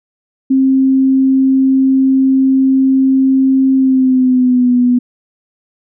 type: tone with pitch glide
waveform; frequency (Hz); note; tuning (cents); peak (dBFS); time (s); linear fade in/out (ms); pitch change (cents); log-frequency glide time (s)
sine; 265.7 to 246.5; C4 to B3; +27 to -3; -7; 0.5-4.99; 10; -130; 3.75-4.73
effects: none